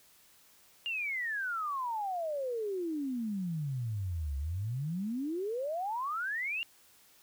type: exponential two-way sweep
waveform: sine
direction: down then up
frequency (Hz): 2852 to 67.2 to 2852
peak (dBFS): -32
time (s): 0.86-6.63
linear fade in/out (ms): 0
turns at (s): 4.37
effects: white hiss -62 dBFS RMS until 7.22 s